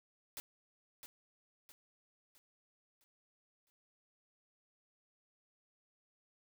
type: noise with echo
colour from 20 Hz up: white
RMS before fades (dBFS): -45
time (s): 0.37-0.4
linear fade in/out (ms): 0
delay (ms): 660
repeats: 5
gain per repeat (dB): -7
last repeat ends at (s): 3.7
effects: none